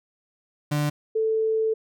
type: tone pair in turn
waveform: 35% pulse / sine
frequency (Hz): 147.9 / 441.4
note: D3 / A4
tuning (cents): +13 / +5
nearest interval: octave + perfect fifth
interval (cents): 1892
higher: second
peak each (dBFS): -20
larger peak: neither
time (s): 0.71-0.9 / 1.15-1.74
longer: second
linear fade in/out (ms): 10
effects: none